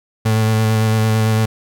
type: tone with vibrato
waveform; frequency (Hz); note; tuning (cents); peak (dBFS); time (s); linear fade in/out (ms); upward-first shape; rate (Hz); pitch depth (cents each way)
35% pulse; 110; A2; 0; -11; 0.25-1.46; 10; square; 8.9; 14
effects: none